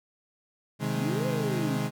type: chord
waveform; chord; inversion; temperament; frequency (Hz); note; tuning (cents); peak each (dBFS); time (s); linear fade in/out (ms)
35% pulse; Ab major; first; equal with one note detuned; 130.06 / 155.56 / 207.7; C3 / Eb3 / Ab3; -10 / 0 / 0; -30; 0.79-1.91; 50
type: linear two-way sweep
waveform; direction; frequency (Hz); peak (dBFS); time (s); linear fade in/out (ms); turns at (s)
sine; up then down; 175.1 to 523.3 to 245.3; -31; 0.95-1.77; 5; 1.27
effects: none